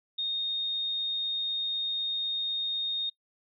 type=tone; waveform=sine; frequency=3696 Hz; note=A#7; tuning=16 cents flat; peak=-28 dBFS; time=0.18-3.1 s; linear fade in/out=10 ms; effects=noise-tail reverb RT60 0.1 s tail -25 dB re dry